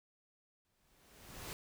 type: noise with exponential growth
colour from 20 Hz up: pink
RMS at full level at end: -43 dBFS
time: 0.65-1.53 s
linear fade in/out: 0 ms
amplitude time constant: 190 ms
effects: none